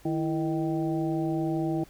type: harmonic tone with a mistuned harmonic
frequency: 155.4 Hz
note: D#3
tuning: 2 cents flat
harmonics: 1 / 2 / 3 / 4 / 5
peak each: -31 / -27 / -41 / -37 / -37 dBFS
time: 0.05-1.84 s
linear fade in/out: 5 ms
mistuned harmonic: 2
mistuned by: +97 cents
effects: added 50 Hz sine -56 dBFS peak until 1.89 s + pink hiss -56 dBFS RMS until 1.89 s